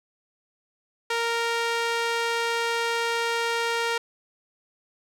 sawtooth tone with band-pass filter, 464.6 Hz, A#4, 6 cents flat, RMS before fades -26 dBFS, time 1.1-3.98 s, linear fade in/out 5 ms, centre 2200 Hz, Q 0.51, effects none

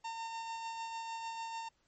45% pulse tone with tremolo, 910 Hz, A#5, 42 cents flat, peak -38 dBFS, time 0.04-1.69 s, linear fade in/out 10 ms, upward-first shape sine, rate 6.7 Hz, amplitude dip 30%, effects pink hiss -75 dBFS RMS until 1.87 s + MP3 32 kbps

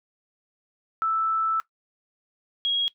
sine tone pair in turn, 1318.5 / 3294 Hz, E6 / G#7, 0 / -15 cents, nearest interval octave + major third, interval 1585 cents, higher second, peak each -21 dBFS, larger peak neither, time 1.02-1.6 / 2.65-2.88 s, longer first, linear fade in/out 0 ms, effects noise-tail reverb RT60 0.1 s tail -18 dB re dry

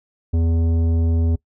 triangle tone with tanh clipping, 82.7 Hz, E2, 6 cents sharp, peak -17 dBFS, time 0.33-1.36 s, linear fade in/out 10 ms, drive 16 dB, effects noise-tail reverb RT60 0.1 s tail -22 dB re dry

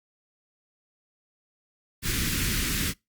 pink band-stop noise, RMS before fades -27 dBFS, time 2.02-2.94 s, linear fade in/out 50 ms, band 340 to 1500 Hz, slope 24 dB/octave, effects noise-tail reverb RT60 0.2 s tail -24 dB re dry + Opus 48 kbps

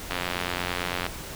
click train, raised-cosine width 0.3 ms, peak -11 dBFS, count 86, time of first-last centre 0.11-1.065 s, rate 89 Hz, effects pink hiss -38 dBFS RMS until 1.35 s

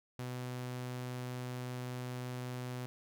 sawtooth tone, 125.2 Hz, B2, 24 cents sharp, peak -35 dBFS, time 0.19-2.86 s, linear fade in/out 0 ms, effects none

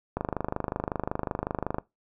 click train, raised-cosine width 1 ms, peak -14 dBFS, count 42, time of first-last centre 0.17-1.784 s, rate 25.4 Hz, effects noise-tail reverb RT60 0.2 s tail -21 dB re dry

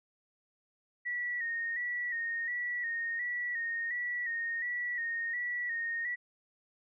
sine tone with vibrato, 1898 Hz, A#6, 31 cents sharp, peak -32 dBFS, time 1.05-6.16 s, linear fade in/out 20 ms, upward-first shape square, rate 1.4 Hz, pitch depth 43 cents each way, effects none

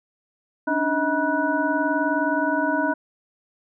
sine tone cluster, 282.2 / 301.5 / 634 / 963 / 1482 Hz, C#4 / D4 / D#5 / B5 / F#6, +31 / +46 / +32 / -44 / +2 cents, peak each -26 dBFS, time 0.67-2.94 s, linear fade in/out 10 ms, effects none

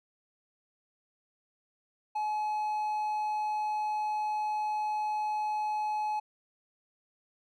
triangle tone, 850 Hz, G#5, 40 cents sharp, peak -27 dBFS, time 2.15-6.2 s, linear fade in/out 10 ms, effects none

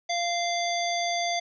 harmonic tone with a mistuned harmonic, 693 Hz, F5, 14 cents flat, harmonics 1 / 3 / 5 / 7 / 9, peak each -27 / -32 / -34 / -35 / -37 dBFS, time 0.09-1.4 s, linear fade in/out 10 ms, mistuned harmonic 7, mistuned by -54 cents, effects none

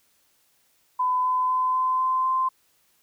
sine tone with pitch steps, 1007 / 1013.4 / 1019.9 / 1026.4 / 1032.9 / 1039.5 Hz, B5 / B5 / C6 / C6 / C6 / C6, +33 / +44 / -45 / -34 / -23 / -12 cents, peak -20 dBFS, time 0.99-2.49 s, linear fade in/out 10 ms, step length 250 ms, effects white hiss -65 dBFS RMS until 3.02 s

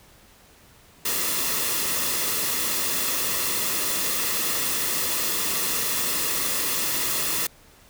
white noise with comb filter, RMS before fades -25 dBFS, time 1.05-7.47 s, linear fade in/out 5 ms, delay 1.3 ms, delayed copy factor -0.5, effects pink hiss -53 dBFS RMS until 7.89 s

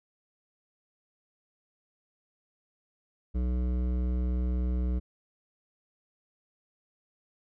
sine tone with hard clipping, 61.74 Hz, B1, in tune, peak -28 dBFS, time 3.34-5 s, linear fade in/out 20 ms, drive 13 dB, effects none

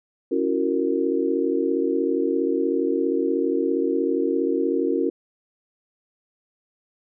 sine chord, F# dominant seventh, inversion second, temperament just, 277.5 / 333 / 370 / 462.5 Hz, C#4 / E4 / F#4 / A#4, +2 / +18 / 0 / -14 cents, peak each -25 dBFS, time 0.31-5.1 s, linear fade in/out 10 ms, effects none

